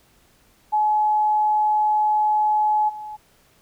sine tone with level steps, 850 Hz, G#5, 40 cents sharp, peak -16 / -31 dBFS, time 0.72-3.17 s, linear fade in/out 20 ms, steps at 2.88 s, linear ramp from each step 20 ms, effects pink hiss -58 dBFS RMS until 3.61 s

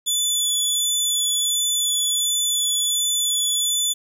20% pulse tone with vibrato, 3462 Hz, A7, 29 cents flat, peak -13 dBFS, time 0.06-3.94 s, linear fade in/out 20 ms, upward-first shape sine, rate 1.4 Hz, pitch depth 12 cents each way, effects 8-bit

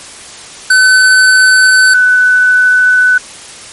square / sine tone pair in turn, 1516 / 1497.7 Hz, F#6 / F#6, +42 / +21 cents, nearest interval unison, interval 21 cents, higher first, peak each -4 dBFS, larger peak neither, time 0.7-1.94 / 1.94-3.18 s, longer neither, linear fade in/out 5 ms, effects white hiss -30 dBFS RMS until 3.72 s + MP3 48 kbps

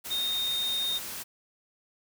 sine tone in noise, 3688 Hz, A#7, 19 cents flat, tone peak -27 dBFS, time 0.1-0.99 s, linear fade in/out 20 ms, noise white, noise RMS -38 dBFS, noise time 0.04-1.24 s, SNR +8 dB, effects none

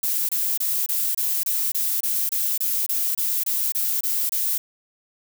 violet noise bursts, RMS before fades -23 dBFS, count 16, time 0.03-4.58 s, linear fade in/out 5 ms, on 260 ms, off 26 ms, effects none

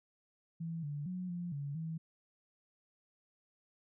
sine tone with pitch steps, 165 / 145.6 / 182.3 / 174.7 / 142.2 / 161.7 Hz, E3 / D3 / F#3 / F3 / C#3 / E3, +2 / -15 / -25 / +1 / +45 / -33 cents, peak -37 dBFS, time 0.6-1.98 s, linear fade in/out 10 ms, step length 230 ms, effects none

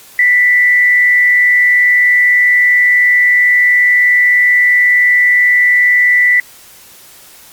sine tone with frequency modulation, 1975.5 Hz, B6, in tune, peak -6 dBFS, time 0.19-6.4 s, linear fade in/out 2 ms, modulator 155 Hz, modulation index 0.26, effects white hiss -39 dBFS RMS until 7.52 s + Opus 48 kbps

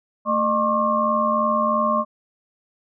sine tone cluster, 222.8 / 608 / 1077 / 1160 Hz, A3 / D#5 / C6 / D6, +22 / -40 / +50 / -22 cents, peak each -25 / -23 / -20 / -26 dBFS, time 0.25-2.05 s, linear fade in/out 50 ms, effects none

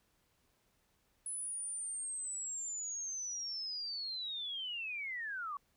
sine linear sweep, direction down, 10180 to 1100 Hz, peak -38 dBFS, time 1.26-5.57 s, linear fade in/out 2 ms, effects pink hiss -75 dBFS RMS until 5.76 s

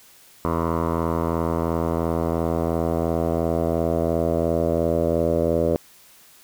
10% pulse tone with low-pass filter sweep, 82.9 Hz, E2, 10 cents sharp, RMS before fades -22 dBFS, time 0.45-5.76 s, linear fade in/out 0 ms, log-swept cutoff 1000 to 560 Hz, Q 4.3, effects white hiss -51 dBFS RMS until 6.43 s

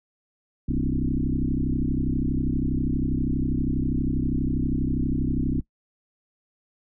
sine tone with frequency modulation, 151.1 Hz, D3, 50 cents sharp, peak -21 dBFS, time 0.68-5.61 s, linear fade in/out 10 ms, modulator 32.4 Hz, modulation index 4.7, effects noise-tail reverb RT60 0.1 s tail -21 dB re dry

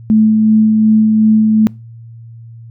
sine tone with tremolo, 217.4 Hz, A3, 21 cents flat, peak -5 dBFS, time 0.1-1.67 s, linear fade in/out 0 ms, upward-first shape sine, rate 2.7 Hz, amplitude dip 25%, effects noise-tail reverb RT60 0.3 s tail -26 dB re dry + added 115 Hz sine -31 dBFS peak until 2.7 s

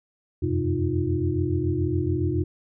sine tone cluster, 86.6 / 93.7 / 128.8 / 310.1 / 354.2 Hz, F2 / F#2 / C3 / D#4 / F4, -14 / +22 / -27 / -6 / +24 cents, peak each -28 dBFS, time 0.42-2.44 s, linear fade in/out 10 ms, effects none

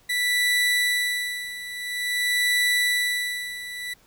30% pulse tone with tremolo, 1970 Hz, B6, 5 cents flat, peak -16 dBFS, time 0.09-3.94 s, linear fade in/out 10 ms, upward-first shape sine, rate 0.49 Hz, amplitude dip 80%, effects pink hiss -58 dBFS RMS until 4.06 s

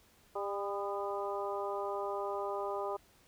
harmonic tone with a mistuned harmonic, 200 Hz, G3, 35 cents sharp, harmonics 2 / 3 / 4 / 5 / 6, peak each -38 / -40 / -41 / -42 / -43 dBFS, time 0.35-2.97 s, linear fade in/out 10 ms, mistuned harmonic 6, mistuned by +40 cents, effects pink hiss -65 dBFS RMS until 3.27 s

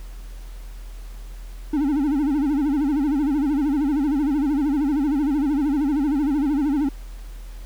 triangle tone with vibrato, 287.5 Hz, D4, 37 cents flat, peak -16 dBFS, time 1.73-6.89 s, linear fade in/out 5 ms, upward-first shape sine, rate 13 Hz, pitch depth 140 cents each way, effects added 41 Hz sine -33 dBFS peak until 7.65 s + pink hiss -50 dBFS RMS until 7.65 s

